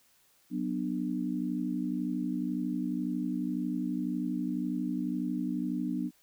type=chord; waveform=sine; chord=B minor; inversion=second; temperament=equal with one note detuned; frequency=185 / 246.9 / 299 Hz; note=F#3 / B3 / D4; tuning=0 / 0 / +31 cents; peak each=-35 / -33 / -34 dBFS; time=0.5-6.11 s; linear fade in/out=50 ms; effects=white hiss -66 dBFS RMS until 6.22 s